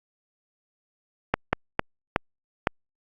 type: slowing click train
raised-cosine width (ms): 0.5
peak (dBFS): -4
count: 5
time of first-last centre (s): 1.34-2.671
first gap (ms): 190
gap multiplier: 1.39
effects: Opus 48 kbps